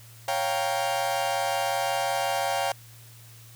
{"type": "chord", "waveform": "40% pulse", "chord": "G half-diminished seventh", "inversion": "second", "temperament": "equal", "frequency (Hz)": [554.4, 698.5, 784, 932.3], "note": ["Db5", "F5", "G5", "Bb5"], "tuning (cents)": [0, 0, 0, 0], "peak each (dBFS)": [-30, -29, -28, -33], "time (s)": [0.28, 2.72], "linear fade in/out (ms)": 2, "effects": ["added 115 Hz sine -48 dBFS peak until 3.55 s", "white hiss -52 dBFS RMS until 3.55 s"]}